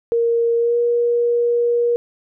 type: tone with pitch glide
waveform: sine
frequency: 466.2 to 475.7 Hz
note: A#4 to A#4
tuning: 0 to +35 cents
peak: -14 dBFS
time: 0.12-1.96 s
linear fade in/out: 0 ms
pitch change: +35 cents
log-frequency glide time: 0.57-0.77 s
effects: none